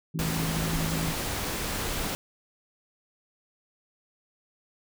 harmonic tone, 53.9 Hz, A1, 35 cents flat, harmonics 3 / 4 / 5 / 6 / 7, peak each -29 / -41 / -39 / -45 / -46 dBFS, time 0.14-1.12 s, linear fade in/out 10 ms
pink noise, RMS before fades -31 dBFS, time 0.19-2.15 s, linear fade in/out 0 ms
effects none

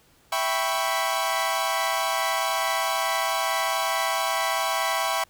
sawtooth chord, C# half-diminished seventh, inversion first, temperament equal, 659.3 / 784 / 987.8 / 1108.7 Hz, E5 / G5 / B5 / C#6, 0 / 0 / 0 / 0 cents, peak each -25 dBFS, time 0.32-5.24 s, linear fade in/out 5 ms, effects pink hiss -59 dBFS RMS until 5.29 s

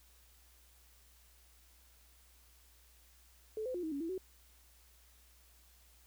sine tone with pitch steps, 434.6 / 510 / 355.5 / 317.1 / 281.1 / 330.6 / 374.1 Hz, A4 / C5 / F4 / D#4 / C#4 / E4 / F#4, -21 / -44 / +31 / +33 / +24 / +5 / +19 cents, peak -36 dBFS, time 3.57-4.179 s, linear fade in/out 2 ms, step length 87 ms, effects added 60 Hz sine -64 dBFS peak until 6.06 s + white hiss -66 dBFS RMS until 6.06 s

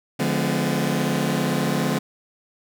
sawtooth chord, D diminished seventh, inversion none, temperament just, 146.83 / 176.2 / 211.4 / 253.7 Hz, D3 / F3 / Ab3 / Cb4, 0 / +16 / +31 / +47 cents, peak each -22 dBFS, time 0.19-1.99 s, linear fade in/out 10 ms, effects none

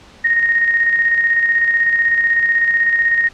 sine tone with tremolo, 1860 Hz, A#6, 4 cents flat, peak -10 dBFS, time 0.24-3.29 s, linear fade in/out 10 ms, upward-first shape square, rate 16 Hz, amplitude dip 40%, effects pink hiss -43 dBFS RMS until 3.33 s + low-pass 5000 Hz 12 dB/octave

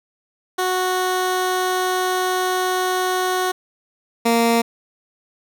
15% pulse tone pair in turn, 368.5 / 232.1 Hz, F#4 / A#3, -7 / -7 cents, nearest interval minor sixth, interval 800 cents, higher first, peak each -12 / -8 dBFS, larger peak second, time 0.58-3.52 / 4.25-4.62 s, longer first, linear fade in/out 10 ms, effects none

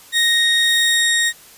30% pulse tone pair together, 1864.7 / 3729 Hz, A#6 / A#7, 0 / 0 cents, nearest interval octave, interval 1200 cents, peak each -13 / -17 dBFS, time 0.12-1.33 s, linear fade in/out 50 ms, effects white hiss -44 dBFS RMS until 1.57 s + resampled to 32000 Hz

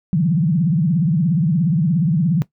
sine tone with vibrato, 164.81 Hz, E3, in tune, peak -13 dBFS, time 0.13-2.42 s, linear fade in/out 0 ms, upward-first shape triangle, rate 17 Hz, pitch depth 300 cents each way, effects noise-tail reverb RT60 0.1 s tail -17 dB re dry

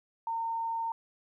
sine tone, 913 Hz, A#5, 36 cents flat, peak -30 dBFS, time 0.27-0.92 s, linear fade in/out 2 ms, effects 12-bit

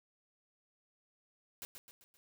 white noise with echo, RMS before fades -45 dBFS, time 1.62-1.65 s, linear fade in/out 0 ms, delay 130 ms, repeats 4, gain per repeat -6 dB, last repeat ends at 2.17 s, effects none

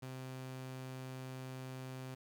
sawtooth tone, 130 Hz, C3, 11 cents flat, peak -40 dBFS, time 0.02-2.15 s, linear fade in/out 10 ms, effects 11-bit

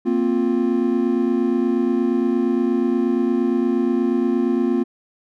triangle chord, Bb suspended second, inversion none, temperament equal with one note detuned, 233.1 / 261.6 / 351 Hz, Bb3 / C4 / F4, 0 / 0 / +9 cents, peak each -19 dBFS, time 0.05-4.84 s, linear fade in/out 20 ms, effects none

